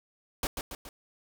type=noise with echo; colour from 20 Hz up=pink; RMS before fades=-30 dBFS; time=0.43-0.47 s; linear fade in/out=2 ms; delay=140 ms; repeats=3; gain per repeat=-5 dB; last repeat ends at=0.89 s; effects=none